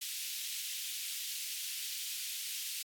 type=high-pass noise; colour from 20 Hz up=pink; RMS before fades=-40 dBFS; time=0.01-2.83 s; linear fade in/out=10 ms; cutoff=2700 Hz; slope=24 dB/octave; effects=AAC 64 kbps